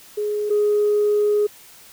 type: tone pair in turn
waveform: sine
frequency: 418.5 / 416.7 Hz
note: G#4 / G#4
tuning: +13 / +6 cents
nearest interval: unison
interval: 7 cents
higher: first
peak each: -20 / -14 dBFS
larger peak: second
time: 0.17-0.5 / 0.5-1.47 s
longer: second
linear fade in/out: 10 ms
effects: tanh soft clip ceiling -11 dBFS + white hiss -46 dBFS RMS until 1.92 s